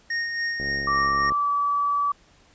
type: tone with tremolo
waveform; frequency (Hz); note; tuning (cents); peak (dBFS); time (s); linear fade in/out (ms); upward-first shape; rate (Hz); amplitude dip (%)
square; 1854; A#6; -10; -24; 0.1-1.3; 5; sine; 3.6; 40
type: click train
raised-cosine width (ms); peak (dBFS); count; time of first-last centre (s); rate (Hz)
2; -22; 51; 0.6-1.32; 69.4
type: tone with pitch glide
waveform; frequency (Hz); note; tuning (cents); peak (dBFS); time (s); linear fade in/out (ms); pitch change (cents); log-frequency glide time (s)
sine; 1164 to 1150; D6 to D6; -16 to -37; -20; 0.87-2.12; 5; -21; 1.32-1.49
effects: pink hiss -57 dBFS RMS until 2.54 s + resampled to 16000 Hz